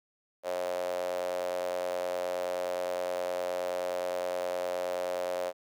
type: tone with high-pass filter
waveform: sawtooth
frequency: 89.6 Hz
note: F2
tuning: 45 cents sharp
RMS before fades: -33 dBFS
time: 0.43-5.53 s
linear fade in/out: 50 ms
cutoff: 570 Hz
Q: 8.9
effects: none